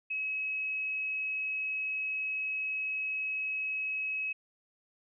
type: tone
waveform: sine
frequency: 2562 Hz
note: E7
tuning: 50 cents flat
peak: -31 dBFS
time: 0.1-4.33 s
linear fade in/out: 10 ms
effects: none